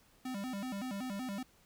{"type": "tone with vibrato", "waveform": "square", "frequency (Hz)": 225.6, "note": "A3", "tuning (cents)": 44, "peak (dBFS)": -38, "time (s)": [0.25, 1.43], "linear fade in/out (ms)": 5, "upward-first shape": "square", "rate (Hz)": 5.3, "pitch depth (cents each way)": 220, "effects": ["pink hiss -66 dBFS RMS until 1.65 s"]}